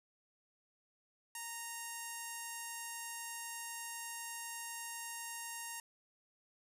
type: tone with notch filter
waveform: 5% pulse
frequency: 928 Hz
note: A#5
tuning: 8 cents flat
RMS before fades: -45 dBFS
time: 1.35-5.8 s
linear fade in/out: 2 ms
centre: 4100 Hz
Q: 1.2
effects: resampled to 32000 Hz